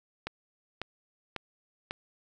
click train, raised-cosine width 0.3 ms, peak -18 dBFS, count 4, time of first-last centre 0.27-1.909 s, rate 1.83 Hz, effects none

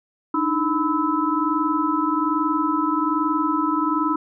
sine tone cluster, 296.1 / 317.3 / 1001 / 1303 Hz, D4 / D#4 / B5 / E6, +14 / +34 / +23 / -20 cents, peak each -24 dBFS, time 0.34-4.16 s, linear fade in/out 5 ms, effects none

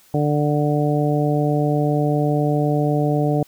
harmonic tone, 147.9 Hz, D3, 13 cents sharp, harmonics 1 / 2 / 3 / 4 / 5, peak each -19 / -22 / -24 / -25 / -26 dBFS, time 0.14-3.43 s, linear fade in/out 2 ms, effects white hiss -53 dBFS RMS until 3.47 s

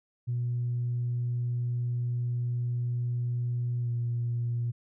sine tone with pitch glide, 121.2 to 119.05 Hz, B2 to A#2, -32 to +37 cents, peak -26 dBFS, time 0.27-4.72 s, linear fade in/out 20 ms, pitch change -31 cents, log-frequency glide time 3.81-3.89 s, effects tanh soft clip ceiling -23 dBFS

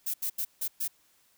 violet noise bursts at uneven times, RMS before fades -31 dBFS, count 5, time 0.06-0.14 / 0.22-0.3 / 0.38-0.45 / 0.61-0.68 / 0.8-0.88 s, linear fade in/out 10 ms, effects white hiss -66 dBFS RMS until 1.37 s

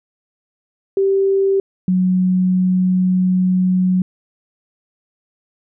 sine tone pair in turn, 390 / 184.06 Hz, G4 / F#3, -9 / -9 cents, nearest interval octave + minor second, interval 1300 cents, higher first, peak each -12 dBFS, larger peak neither, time 0.97-1.6 / 1.88-4.02 s, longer second, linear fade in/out 2 ms, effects none

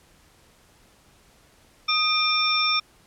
sine tone cluster, 1245 / 2394 / 3593 / 5410 Hz, D#6 / D7 / A7 / E8, +1 / +33 / +36 / +44 cents, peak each -25 dBFS, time 1.88-2.8 s, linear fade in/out 10 ms, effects pink hiss -57 dBFS RMS until 3.06 s + low-pass 12000 Hz 12 dB/octave

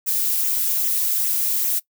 violet noise with flanger, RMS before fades -21 dBFS, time 0.06-1.8 s, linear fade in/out 20 ms, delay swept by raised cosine 0.21 to 2.61 ms, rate 2.5 Hz, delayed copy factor -0.5, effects noise-tail reverb RT60 0.1 s tail -21 dB re dry

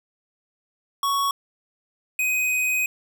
square tone pair in turn, 1114 / 2507 Hz, C#6 / D#7, +8 / +12 cents, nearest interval octave + major second, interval 1404 cents, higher second, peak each -21 dBFS, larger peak neither, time 1.03-1.31 / 2.19-2.86 s, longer second, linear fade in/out 2 ms, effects none

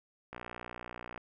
click train, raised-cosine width 0.5 ms, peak -27 dBFS, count 52, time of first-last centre 0.33-1.177 s, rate 60.2 Hz, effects none

